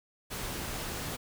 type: noise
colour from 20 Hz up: pink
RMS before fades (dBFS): -37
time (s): 0.3-1.17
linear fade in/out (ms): 20
effects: none